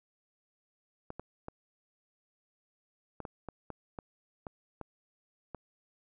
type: clicks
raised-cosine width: 1 ms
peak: -26 dBFS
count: 11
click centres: 1.104 / 1.196 / 1.484 / 3.203 / 3.252 / 3.487 / 3.703 / 3.988 / 4.468 / 4.813 / 5.547 s
effects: none